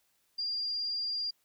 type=tone; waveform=sine; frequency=4794 Hz; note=D8; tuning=35 cents sharp; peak=-31 dBFS; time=0.38-1.31 s; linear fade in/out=10 ms; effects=white hiss -73 dBFS RMS until 1.44 s